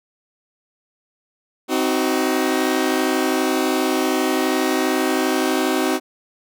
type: chord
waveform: sawtooth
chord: C diminished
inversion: none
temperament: just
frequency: 261.6 / 314 / 376.7 Hz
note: C4 / Eb4 / Gb4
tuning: 0 / +16 / +31 cents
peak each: -18 dBFS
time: 1.68-6 s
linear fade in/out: 50 ms
effects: none